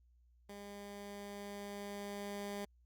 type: tone with level ramp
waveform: 15% pulse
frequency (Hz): 202.5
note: G#3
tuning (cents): -43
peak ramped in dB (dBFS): -42 to -34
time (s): 0.49-2.65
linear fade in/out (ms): 5
effects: added 60 Hz sine -65 dBFS peak until 2.85 s + Opus 48 kbps